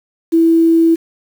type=tone with quantisation; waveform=sine; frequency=329.6 Hz; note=E4; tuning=in tune; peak=-7 dBFS; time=0.32-0.96 s; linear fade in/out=20 ms; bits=6; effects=none